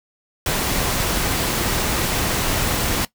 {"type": "noise", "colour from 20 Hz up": "pink", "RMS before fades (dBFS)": -21, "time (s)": [0.46, 3.05], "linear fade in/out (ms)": 2, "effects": ["noise-tail reverb RT60 0.1 s tail -18 dB re dry"]}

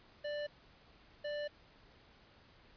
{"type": "tone bursts at uneven times", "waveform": "square", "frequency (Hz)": 589, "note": "D5", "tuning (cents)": 5, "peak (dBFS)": -38, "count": 2, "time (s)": [[0.24, 0.47], [1.24, 1.48]], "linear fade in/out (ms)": 10, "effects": ["pink hiss -63 dBFS RMS until 2.76 s", "resampled to 11025 Hz"]}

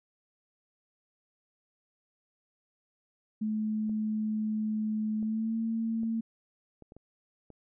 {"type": "tone with pitch glide", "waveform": "sine", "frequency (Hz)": [215.6, 225.8], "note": ["A3", "A3"], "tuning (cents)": [-35, 45], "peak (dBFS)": -28, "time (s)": [3.41, 6.21], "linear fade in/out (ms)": 10, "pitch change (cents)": 80, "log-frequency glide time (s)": [5.18, 5.56]}
{"type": "clicks", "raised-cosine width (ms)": 2, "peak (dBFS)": -36, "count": 7, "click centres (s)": [3.895, 5.228, 6.033, 6.823, 6.921, 6.966, 7.503]}
{"effects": []}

